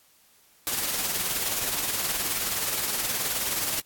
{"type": "noise with tremolo", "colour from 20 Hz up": "white", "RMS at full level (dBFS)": -26, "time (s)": [0.67, 3.8], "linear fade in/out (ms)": 0, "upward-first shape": "sine", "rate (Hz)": 19, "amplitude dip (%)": 40, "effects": ["white hiss -60 dBFS RMS until 3.85 s", "AAC 64 kbps"]}